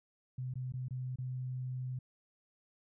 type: tone with dropouts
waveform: sine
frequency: 127.7 Hz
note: C3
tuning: 42 cents flat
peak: -36 dBFS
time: 0.38-1.99 s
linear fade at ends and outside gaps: 5 ms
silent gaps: 0.539-0.555 / 0.723-0.737 / 0.884-0.907 / 1.159-1.185 s
effects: none